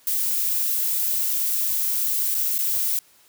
violet noise with dropouts, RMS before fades -23 dBFS, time 0.07-2.99 s, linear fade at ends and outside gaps 2 ms, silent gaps 2.345-2.349 / 2.582-2.588 s, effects white hiss -56 dBFS RMS until 3.28 s + high-pass 80 Hz 12 dB/octave

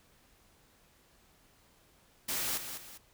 white noise with echo, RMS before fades -34 dBFS, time 2.28-2.58 s, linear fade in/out 10 ms, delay 200 ms, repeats 2, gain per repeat -8 dB, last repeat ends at 2.98 s, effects pink hiss -65 dBFS RMS until 3.13 s

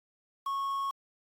triangle tone with quantisation, 1100 Hz, C#6, 14 cents flat, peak -28 dBFS, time 0.46-0.91 s, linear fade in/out 5 ms, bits 8, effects AAC 48 kbps

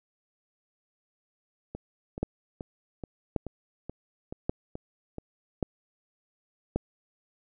two click trains, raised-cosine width 2 ms, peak -13 / -23 dBFS, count 5 / 9, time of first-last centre 2.23-6.76 / 1.75-5.183 s, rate 0.883 / 2.33 Hz, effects none

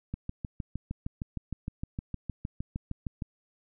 click train, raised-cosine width 5 ms, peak -21 dBFS, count 21, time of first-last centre 0.14-3.222 s, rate 6.49 Hz, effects none

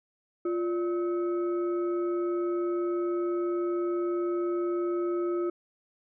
sine tone with frequency modulation, 349.2 Hz, F4, in tune, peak -26 dBFS, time 0.45-5.5 s, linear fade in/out 5 ms, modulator 934 Hz, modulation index 0.42, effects none

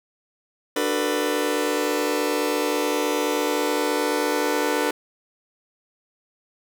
sawtooth chord, B minor seventh, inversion first, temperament just, 296.3 / 370.4 / 444.5 / 493.9 Hz, D4 / F#4 / A4 / B4, +15 / +2 / +18 / 0 cents, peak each -22 / -26 / -22 / -22 dBFS, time 0.76-4.91 s, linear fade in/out 5 ms, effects none

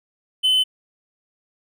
triangle tone, 3038 Hz, F#7, 45 cents sharp, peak -13 dBFS, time 0.43-0.64 s, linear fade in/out 20 ms, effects none

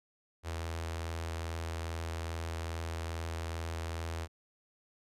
sawtooth tone with notch filter, 82.41 Hz, E2, in tune, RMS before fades -38 dBFS, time 0.43-4.28 s, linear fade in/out 50 ms, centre 190 Hz, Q 0.67, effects low-pass 11000 Hz 12 dB/octave

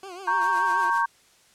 20% pulse tone with vibrato, 370.4 Hz, F#4, 2 cents sharp, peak -32 dBFS, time 0.03-0.9 s, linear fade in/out 2 ms, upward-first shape triangle, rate 6.9 Hz, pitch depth 140 cents each way
sine chord, G diminished, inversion first, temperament equal, 932.3 / 1108.7 / 1568 Hz, Bb5 / Db6 / G6, 0 / 0 / 0 cents, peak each -23 / -25 / -26 dBFS, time 0.27-1.06 s, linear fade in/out 10 ms
white noise with tremolo, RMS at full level -41 dBFS, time 0.41-1.03 s, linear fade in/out 5 ms, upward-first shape triangle, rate 7.7 Hz, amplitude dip 85%
effects white hiss -58 dBFS RMS until 1.54 s + low-pass 9000 Hz 12 dB/octave

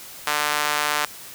sawtooth tone with high-pass filter, 148.7 Hz, D3, 22 cents sharp, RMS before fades -23 dBFS, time 0.27-1.05 s, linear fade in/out 0 ms, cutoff 1100 Hz, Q 1.1, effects white hiss -40 dBFS RMS until 1.34 s

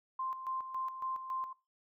sine tone with tremolo, 1046.5 Hz, C6, in tune, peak -34 dBFS, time 0.19-1.53 s, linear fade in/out 5 ms, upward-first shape square, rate 3.6 Hz, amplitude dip 60%, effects noise-tail reverb RT60 0.3 s tail -20 dB re dry

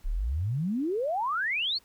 sine exponential sweep, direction up, 30.87 to 4586 Hz, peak -26 dBFS, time 0.04-1.79 s, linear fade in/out 20 ms, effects pink hiss -62 dBFS RMS until 1.84 s

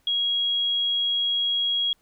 sine tone, 3300 Hz, G#7, 12 cents flat, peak -21 dBFS, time 0.07-1.93 s, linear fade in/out 2 ms, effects pink hiss -66 dBFS RMS until 2.01 s

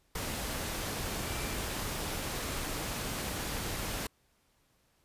sine tone in noise, 2349 Hz, D7, in tune, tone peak -47 dBFS, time 1.26-1.55 s, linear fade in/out 5 ms, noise pink, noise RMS -36 dBFS, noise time 0.15-4.07 s, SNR -14 dB, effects pink hiss -71 dBFS RMS until 5.04 s + resampled to 32000 Hz

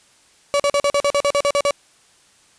35% pulse tone bursts, 570 Hz, C#5, 48 cents sharp, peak -13 dBFS, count 12, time 0.54-1.708 s, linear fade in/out 0 ms, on 57 ms, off 44 ms, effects white hiss -54 dBFS RMS until 2.58 s + resampled to 22050 Hz

